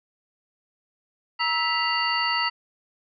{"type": "tone cluster", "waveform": "sine", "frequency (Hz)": [947, 1306, 1974, 2796, 4543], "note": ["A#5", "E6", "B6", "F7", "C#8"], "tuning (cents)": [27, -17, -1, 1, 42], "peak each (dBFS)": -28, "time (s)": [1.39, 2.5], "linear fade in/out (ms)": 20, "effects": []}